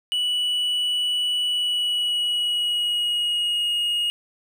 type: tone with pitch glide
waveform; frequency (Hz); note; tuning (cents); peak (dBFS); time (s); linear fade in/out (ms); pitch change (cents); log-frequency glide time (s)
triangle; 2950 to 2871; F#7 to F7; -6 to +47; -19; 0.12-4.1; 0; -47; 1.47-3.72
effects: none